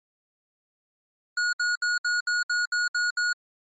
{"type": "tone bursts", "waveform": "square", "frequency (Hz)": 1448, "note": "F#6", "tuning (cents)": -38, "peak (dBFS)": -23, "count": 9, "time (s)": [1.37, 3.33], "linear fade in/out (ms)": 5, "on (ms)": 160, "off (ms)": 65, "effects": ["MP3 32 kbps"]}